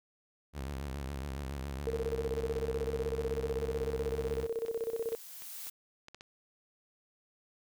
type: tone with vibrato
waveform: sawtooth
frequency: 68.8 Hz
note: C#2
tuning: 12 cents flat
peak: -33 dBFS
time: 0.53-4.48 s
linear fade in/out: 50 ms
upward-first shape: sine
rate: 7.2 Hz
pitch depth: 110 cents each way
type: tone with tremolo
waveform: sine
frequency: 456.8 Hz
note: A#4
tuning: 35 cents flat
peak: -30 dBFS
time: 1.87-5.15 s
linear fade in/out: 0 ms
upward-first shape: square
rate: 16 Hz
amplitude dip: 75%
type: clicks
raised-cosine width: 0.2 ms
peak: -31 dBFS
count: 9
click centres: 2.389 / 2.564 / 4.662 / 5.127 / 5.421 / 5.67 / 6.084 / 6.146 / 6.209 s
type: noise with exponential growth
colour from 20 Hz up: blue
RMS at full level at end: -42 dBFS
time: 3.12-5.7 s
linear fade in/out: 5 ms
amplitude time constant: 560 ms
effects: none